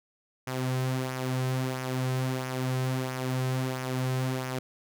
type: tone with flanger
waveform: sawtooth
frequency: 129.2 Hz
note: C3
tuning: 21 cents flat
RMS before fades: -30 dBFS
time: 0.47-4.59 s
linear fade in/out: 5 ms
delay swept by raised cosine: 0.24 to 3.54 ms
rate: 1.5 Hz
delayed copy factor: -0.5
effects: none